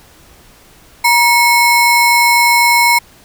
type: ring-modulated tone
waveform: square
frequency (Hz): 1568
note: G6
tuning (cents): 0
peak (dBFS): -5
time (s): 1.04-2.99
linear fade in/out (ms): 10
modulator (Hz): 620
effects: pink hiss -44 dBFS RMS until 3.24 s